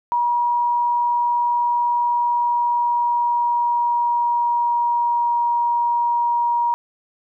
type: tone with pitch glide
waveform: sine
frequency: 958 to 949.7 Hz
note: A#5 to A#5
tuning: +47 to +32 cents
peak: -16 dBFS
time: 0.12-6.74 s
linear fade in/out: 0 ms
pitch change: -15 cents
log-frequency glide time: 2.04-5.48 s
effects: none